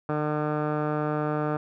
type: tone with low-pass filter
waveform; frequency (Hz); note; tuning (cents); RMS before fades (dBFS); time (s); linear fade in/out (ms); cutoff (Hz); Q
15% pulse; 150.8; D3; +46; -27; 0.09-1.57; 2; 1100; 4.2
effects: none